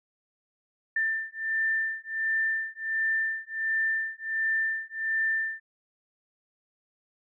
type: beating tone pair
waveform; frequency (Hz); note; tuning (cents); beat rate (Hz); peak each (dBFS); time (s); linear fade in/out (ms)
sine; 1784 / 1785.4; A6 / A6; +23 / +25; 1.4; -29; 0.96-5.6; 5
effects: none